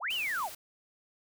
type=linear two-way sweep; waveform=sine; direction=up then down; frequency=523.3 to 3136 to 523.3 Hz; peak=-30 dBFS; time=0-0.5 s; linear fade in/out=50 ms; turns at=0.13 s
type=noise; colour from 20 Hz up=white; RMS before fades=-45 dBFS; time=0.1-0.55 s; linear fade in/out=5 ms
effects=none